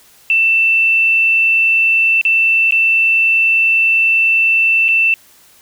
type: tone with dropouts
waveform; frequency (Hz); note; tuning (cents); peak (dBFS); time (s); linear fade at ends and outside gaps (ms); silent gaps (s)
sine; 2670; E7; +22; -9; 0.3-5.14; 1; 2.213-2.251 / 2.709-2.722 / 4.883-4.887
effects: white hiss -47 dBFS RMS until 5.61 s